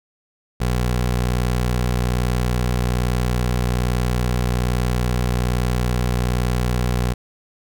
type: tone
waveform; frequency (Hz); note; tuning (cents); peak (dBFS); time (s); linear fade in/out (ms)
20% pulse; 61.2; B1; -15; -13; 0.6-7.14; 10
effects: none